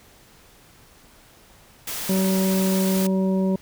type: noise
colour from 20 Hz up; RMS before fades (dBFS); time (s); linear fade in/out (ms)
white; -30; 1.87-3.07; 5
type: harmonic tone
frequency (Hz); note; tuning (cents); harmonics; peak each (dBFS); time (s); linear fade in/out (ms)
189.8; F#3; +44; 1 / 2 / 3 / 5; -19 / -27 / -29 / -37; 2.09-3.56; 5
effects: pink hiss -52 dBFS RMS until 3.61 s